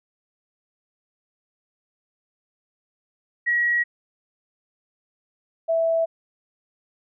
sine tone pair in turn, 1911 / 657.9 Hz, A#6 / E5, +43 / -4 cents, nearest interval octave + tritone, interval 1847 cents, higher first, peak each -18 dBFS, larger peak neither, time 3.46-3.84 / 5.68-6.06 s, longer neither, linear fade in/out 20 ms, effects none

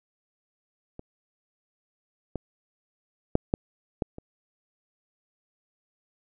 clicks, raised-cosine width 2 ms, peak -26 / -17 / -6 / -9 / -12 / -26 dBFS, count 6, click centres 0.994 / 2.357 / 3.354 / 3.539 / 4.022 / 4.184 s, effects none

